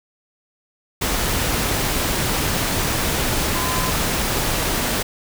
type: tone in noise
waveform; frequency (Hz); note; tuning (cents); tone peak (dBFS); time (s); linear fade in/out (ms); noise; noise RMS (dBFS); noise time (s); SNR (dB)
sine; 1020; C6; -44; -26; 3.55-3.91; 10; pink; -21; 1.01-5.03; -8
effects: none